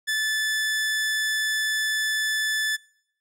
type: tone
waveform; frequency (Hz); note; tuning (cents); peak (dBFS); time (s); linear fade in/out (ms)
sawtooth; 1744; A6; -16; -19; 0.07-2.77; 20
effects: noise-tail reverb RT60 0.7 s tail -24 dB re dry + low-pass 12000 Hz 12 dB/octave